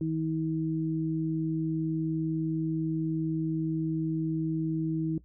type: tone pair together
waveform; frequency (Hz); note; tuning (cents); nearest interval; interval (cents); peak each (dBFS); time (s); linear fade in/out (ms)
sine; 159.4 / 319.7; D#3 / D#4; +42 / +47; octave; 1205; -30 / -29; 0.01-5.18; 2
effects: noise-tail reverb RT60 0.1 s tail -17 dB re dry + added 60 Hz sine -54 dBFS peak until 5.24 s